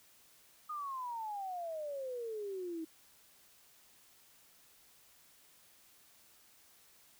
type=exponential sweep; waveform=sine; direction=down; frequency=1244.5 to 315.9 Hz; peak=-38 dBFS; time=0.69-2.85 s; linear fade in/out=10 ms; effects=white hiss -64 dBFS RMS until 7.19 s